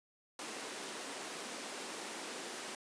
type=high-pass noise; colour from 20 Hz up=pink; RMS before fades=-44 dBFS; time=0.39-2.75 s; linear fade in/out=2 ms; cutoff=250 Hz; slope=24 dB/octave; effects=resampled to 22050 Hz